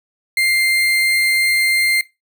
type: tone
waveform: 35% pulse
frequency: 2099 Hz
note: C7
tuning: 5 cents sharp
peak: -12 dBFS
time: 0.37-2.01 s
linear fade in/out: 2 ms
effects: noise-tail reverb RT60 0.2 s tail -17 dB re dry